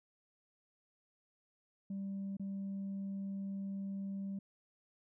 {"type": "tone with dropouts", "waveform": "sine", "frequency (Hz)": 196, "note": "G3", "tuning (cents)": 0, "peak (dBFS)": -36, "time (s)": [1.9, 4.39], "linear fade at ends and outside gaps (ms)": 5, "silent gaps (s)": [2.369, 2.396], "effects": ["tanh soft clip ceiling -36 dBFS"]}